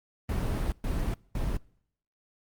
brown noise bursts at uneven times, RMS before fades -29 dBFS, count 3, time 0.29-0.72 / 0.84-1.14 / 1.35-1.57 s, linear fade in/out 2 ms, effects noise-tail reverb RT60 0.7 s tail -25 dB re dry + Opus 32 kbps

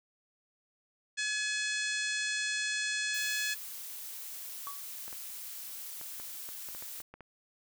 harmonic tone, 849 Hz, G#5, 38 cents sharp, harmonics 2 / 3 / 4 / 5 / 6 / 7 / 8 / 9 / 10, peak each -34 / -38 / -40 / -41 / -44 / -44 / -43 / -46 / -45 dBFS, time 1.17-3.55 s, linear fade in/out 20 ms
blue noise, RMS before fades -43 dBFS, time 3.14-7.02 s, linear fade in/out 5 ms
triangle tone with exponential decay, 1134 Hz, C#6, 39 cents sharp, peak -34 dBFS, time 4.67-4.86 s, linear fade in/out 0 ms, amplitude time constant 40 ms
clicks, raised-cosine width 0.5 ms, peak -33 dBFS, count 11, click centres 5.08 / 5.128 / 6.013 / 6.199 / 6.489 / 6.687 / 6.749 / 6.824 / 7.003 / 7.14 / 7.207 s
effects none

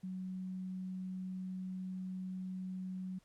sine tone, 185.9 Hz, F#3, 8 cents sharp, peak -39 dBFS, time 0.03-3.19 s, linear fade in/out 10 ms, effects pink hiss -72 dBFS RMS until 3.24 s + low-pass 11000 Hz 12 dB/octave

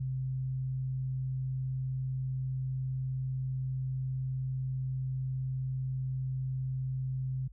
sine tone, 130.81 Hz, C3, in tune, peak -31 dBFS, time 0-7.48 s, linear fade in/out 10 ms, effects added 50 Hz sine -49 dBFS peak until 7.52 s

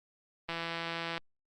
click train, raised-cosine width 0.3 ms, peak -20 dBFS, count 116, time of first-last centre 0.49-1.179 s, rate 167 Hz, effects Opus 32 kbps

